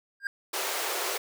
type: tone with exponential growth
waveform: triangle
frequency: 1607 Hz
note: G6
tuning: 43 cents sharp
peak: -21 dBFS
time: 0.2-0.27 s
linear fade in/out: 2 ms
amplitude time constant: 15 ms
type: high-pass noise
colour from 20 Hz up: pink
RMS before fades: -31 dBFS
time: 0.53-1.18 s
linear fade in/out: 10 ms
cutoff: 370 Hz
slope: 48 dB/octave
effects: none